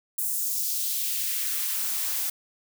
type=noise with high-pass filter sweep; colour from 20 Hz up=blue; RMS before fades=-28 dBFS; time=0.18-2.3 s; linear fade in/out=5 ms; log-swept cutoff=9400 to 510 Hz; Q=1.2; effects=none